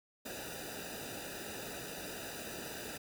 pink noise with comb filter, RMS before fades -44 dBFS, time 0.25-2.98 s, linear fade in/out 10 ms, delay 0.92 ms, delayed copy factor -1, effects none

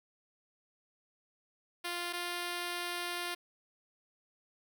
5% pulse tone pair in turn, 349.2 / 350.6 Hz, F4 / F4, 0 / +7 cents, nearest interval unison, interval 7 cents, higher second, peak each -24 dBFS, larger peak neither, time 1.84-2.13 / 2.13-3.35 s, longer second, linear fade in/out 10 ms, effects none

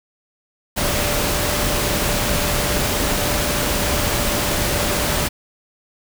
sine tone in noise, 587.3 Hz, D5, in tune, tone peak -28 dBFS, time 0.76-5.29 s, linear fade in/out 20 ms, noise pink, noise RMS -20 dBFS, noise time 0.76-5.29 s, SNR -11 dB, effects none

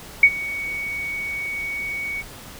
sine tone with ADSR envelope, 2237 Hz, C#7, 15 cents sharp, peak -5 dBFS, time 0.23-2.23 s, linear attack 4 ms, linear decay 59 ms, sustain -20 dB, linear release 32 ms, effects pink hiss -40 dBFS RMS until 2.59 s

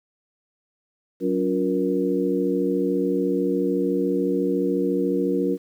harmonic tone with a mistuned harmonic, 94.1 Hz, F#2, 30 cents sharp, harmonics 2 / 3 / 4 / 5, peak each -27 / -24 / -25 / -25 dBFS, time 1.2-5.58 s, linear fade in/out 50 ms, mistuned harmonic 4, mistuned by -95 cents, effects 9-bit

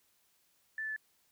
sine tone with pitch steps, 1760 / 1748.9 / 1737.8 Hz, A6 / A6 / A6, 0 / -11 / -22 cents, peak -35 dBFS, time 0.78-0.963 s, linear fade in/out 2 ms, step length 61 ms, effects white hiss -72 dBFS RMS until 1.31 s

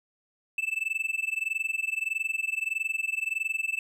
triangle tone with amplitude modulation, 2637 Hz, E7, in tune, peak -22 dBFS, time 0.58-3.79 s, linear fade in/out 2 ms, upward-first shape sine, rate 21.6 Hz, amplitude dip 95%, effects none

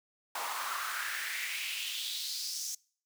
pink noise with high-pass filter sweep, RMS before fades -37 dBFS, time 0.35-2.75 s, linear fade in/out 5 ms, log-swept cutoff 860 to 6200 Hz, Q 4, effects noise-tail reverb RT60 0.5 s tail -25 dB re dry

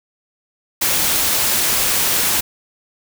white noise, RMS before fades -17 dBFS, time 0.81-2.41 s, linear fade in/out 10 ms, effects none

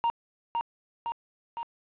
triangle tone with echo, 932.3 Hz, A#5, in tune, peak -21 dBFS, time 0.04-0.1 s, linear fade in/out 0 ms, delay 510 ms, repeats 3, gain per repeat -3 dB, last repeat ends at 1.63 s, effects resampled to 8000 Hz + 9-bit

